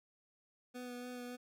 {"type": "tone with vibrato", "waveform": "25% pulse", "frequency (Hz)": 246.9, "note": "B3", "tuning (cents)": 0, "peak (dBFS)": -40, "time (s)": [0.74, 1.37], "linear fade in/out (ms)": 20, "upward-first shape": "sine", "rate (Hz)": 3.5, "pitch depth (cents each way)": 15, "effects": []}